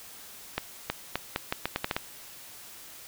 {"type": "accelerating click train", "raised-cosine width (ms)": 0.3, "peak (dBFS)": -11, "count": 10, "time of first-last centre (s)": [0.58, 1.965], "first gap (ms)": 320, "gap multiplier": 0.8, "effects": ["white hiss -47 dBFS RMS until 3.07 s"]}